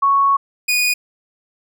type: tone pair in turn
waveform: sine / sawtooth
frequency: 1108.7 / 2466 Hz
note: C#6 / D#7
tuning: 0 / -16 cents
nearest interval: octave + major second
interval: 1384 cents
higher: second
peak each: -11 dBFS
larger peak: neither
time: 0.02-0.37 / 0.68-0.94 s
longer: first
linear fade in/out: 10 ms
effects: none